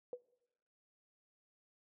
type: tone with exponential decay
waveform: sine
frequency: 493.9 Hz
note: B4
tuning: in tune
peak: -36 dBFS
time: 0.13-0.22 s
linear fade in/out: 1 ms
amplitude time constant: 18 ms
effects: noise-tail reverb RT60 1.0 s tail -23 dB re dry